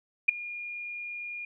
sine tone with ADSR envelope, 2423 Hz, D#7, 47 cents flat, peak -13 dBFS, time 0.28-1.45 s, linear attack 11 ms, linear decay 6 ms, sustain -22 dB, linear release 3 ms, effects none

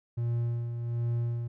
triangle tone with tremolo, 118.2 Hz, A#2, 24 cents sharp, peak -24 dBFS, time 0.17-1.48 s, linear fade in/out 10 ms, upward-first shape sine, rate 1.3 Hz, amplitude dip 50%, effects none

